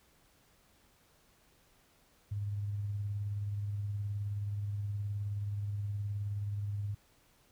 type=tone with tremolo; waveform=sine; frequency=102.2 Hz; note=G#2; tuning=27 cents flat; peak=-32 dBFS; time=2.31-6.95 s; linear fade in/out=10 ms; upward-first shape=sine; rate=19 Hz; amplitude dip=30%; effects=pink hiss -67 dBFS RMS until 7.51 s